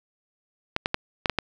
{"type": "clicks", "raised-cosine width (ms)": 0.3, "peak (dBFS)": -7, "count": 6, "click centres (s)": [0.764, 0.859, 0.944, 1.258, 1.297, 1.387], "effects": []}